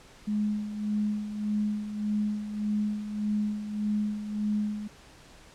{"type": "tone with tremolo", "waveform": "sine", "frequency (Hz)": 210, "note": "G#3", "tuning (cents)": 19, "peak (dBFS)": -24, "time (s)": [0.27, 4.88], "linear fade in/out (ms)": 10, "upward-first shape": "sine", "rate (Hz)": 1.7, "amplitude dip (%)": 65, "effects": ["pink hiss -53 dBFS RMS until 5.54 s", "low-pass 8000 Hz 12 dB/octave"]}